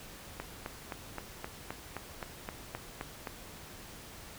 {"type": "click train", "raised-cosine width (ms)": 0.5, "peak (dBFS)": -22, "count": 12, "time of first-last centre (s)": [0.4, 3.272], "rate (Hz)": 3.83, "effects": ["pink hiss -49 dBFS RMS until 4.38 s"]}